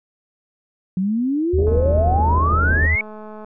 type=exponential sweep; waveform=sine; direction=up; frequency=180 to 2250 Hz; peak=-17 dBFS; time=0.97-3.01 s; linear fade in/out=2 ms
type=tone with pitch glide; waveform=sine; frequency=79.5 to 79 Hz; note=D#2 to D#2; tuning=+38 to +27 cents; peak=-16 dBFS; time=1.53-2.96 s; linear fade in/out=10 ms; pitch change=-11 cents; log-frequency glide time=1.93-2.58 s
type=low-pass noise; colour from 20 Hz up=pink; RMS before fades=-25 dBFS; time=1.58-2.87 s; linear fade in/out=5 ms; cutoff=620 Hz; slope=48 dB/octave
type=click train; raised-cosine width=1 ms; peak=-24 dBFS; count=381; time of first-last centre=1.67-3.446 s; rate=214 Hz
effects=none